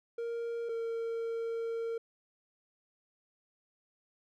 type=tone pair in turn; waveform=triangle; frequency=466.2 / 458.7 Hz; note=A#4 / A#4; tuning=0 / -28 cents; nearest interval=unison; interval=28 cents; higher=first; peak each=-32 / -31 dBFS; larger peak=second; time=0.18-0.69 / 0.69-1.98 s; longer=second; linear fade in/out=5 ms; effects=none